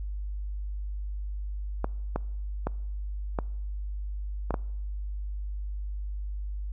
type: clicks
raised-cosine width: 1 ms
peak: -14 dBFS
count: 6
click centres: 1.844 / 2.16 / 2.67 / 3.388 / 4.507 / 4.542 s
effects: noise-tail reverb RT60 0.9 s tail -24 dB re dry + added 50 Hz sine -31 dBFS peak until 6.72 s